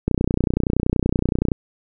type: click train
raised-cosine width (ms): 3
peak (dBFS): -5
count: 45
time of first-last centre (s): 0.08-1.518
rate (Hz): 30.6
effects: none